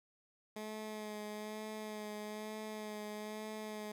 15% pulse tone with vibrato, 213.3 Hz, G#3, 46 cents sharp, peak -36 dBFS, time 0.56-3.92 s, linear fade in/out 5 ms, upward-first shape sine, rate 1.1 Hz, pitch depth 22 cents each way, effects none

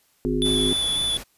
harmonic tone, 51.5 Hz, G#1, 14 cents flat, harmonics 1 / 3 / 5 / 7 / 8, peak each -29 / -31 / -24 / -26 / -29 dBFS, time 0.25-0.73 s, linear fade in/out 0 ms
square tone with vibrato, 3460 Hz, A7, 30 cents flat, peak -22 dBFS, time 0.42-1.17 s, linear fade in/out 0 ms, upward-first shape square, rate 3.7 Hz, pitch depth 10 cents each way
pink noise, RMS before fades -36 dBFS, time 0.44-1.24 s, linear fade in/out 20 ms
effects white hiss -63 dBFS RMS until 1.37 s + resampled to 32000 Hz

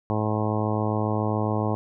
harmonic tone, 107.2 Hz, A2, 45 cents flat, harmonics 1 / 2 / 3 / 4 / 5 / 6 / 7 / 8 / 9 / 10, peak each -26 / -29 / -31 / -32 / -33 / -34 / -34 / -35 / -36 / -36 dBFS, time 0.1-1.75 s, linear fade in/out 0 ms, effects none

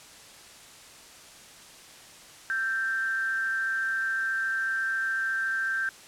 sine tone with amplitude modulation, 1568 Hz, G6, in tune, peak -23 dBFS, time 2.5-5.89 s, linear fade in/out 0 ms, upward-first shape sine, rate 225 Hz, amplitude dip 55%, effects white hiss -49 dBFS RMS until 6.07 s + low-pass 9000 Hz 12 dB/octave

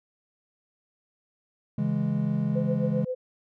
triangle chord, C# minor, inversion none, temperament equal, 138.59 / 164.81 / 207.7 Hz, C#3 / E3 / G#3, 0 / 0 / 0 cents, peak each -27 / -27 / -25 dBFS, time 1.78-3.05 s, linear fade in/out 5 ms
sine tone with tremolo, 508 Hz, B4, 49 cents sharp, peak -25 dBFS, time 2.55-3.15 s, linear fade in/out 10 ms, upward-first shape triangle, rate 7.6 Hz, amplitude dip 100%
effects none

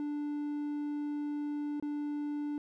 triangle tone with dropouts, 293.7 Hz, D4, in tune, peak -31 dBFS, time 0-2.58 s, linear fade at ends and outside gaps 1 ms, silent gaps 1.799-1.825 s, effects none

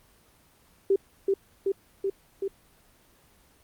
sine tone with echo, 391.2 Hz, G4, 4 cents flat, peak -18 dBFS, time 0.9-0.96 s, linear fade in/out 5 ms, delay 380 ms, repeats 4, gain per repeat -2 dB, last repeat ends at 2.48 s, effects pink hiss -60 dBFS RMS until 3.63 s + Opus 24 kbps

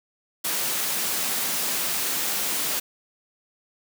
white high-pass noise, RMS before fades -26 dBFS, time 0.44-2.8 s, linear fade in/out 10 ms, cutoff 140 Hz, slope 24 dB/octave, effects none

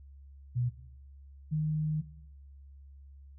sine tone pair in turn, 122.4 / 154.21 Hz, B2 / D#3, -15 / -15 cents, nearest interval major third, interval 400 cents, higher second, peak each -27 dBFS, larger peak neither, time 0.55-0.7 / 1.51-2.02 s, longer second, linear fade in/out 20 ms, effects noise-tail reverb RT60 0.8 s tail -17 dB re dry + added 69 Hz sine -49 dBFS peak until 3.38 s

